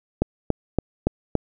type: click train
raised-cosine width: 2 ms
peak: -5 dBFS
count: 5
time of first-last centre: 0.22-1.353 s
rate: 3.53 Hz
effects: none